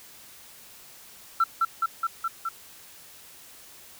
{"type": "tone with echo", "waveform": "sine", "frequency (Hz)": 1344, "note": "E6", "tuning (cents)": 33, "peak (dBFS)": -16, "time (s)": [1.4, 1.44], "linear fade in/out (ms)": 5, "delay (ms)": 210, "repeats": 5, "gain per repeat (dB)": -2, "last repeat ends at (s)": 2.49, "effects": ["tanh soft clip ceiling -15 dBFS", "white hiss -49 dBFS RMS until 3.99 s"]}